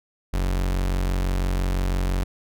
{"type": "tone", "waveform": "40% pulse", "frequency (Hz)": 45.96, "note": "F#1", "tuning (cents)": -11, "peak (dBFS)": -20, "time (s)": [0.33, 2.24], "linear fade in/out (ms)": 10, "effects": []}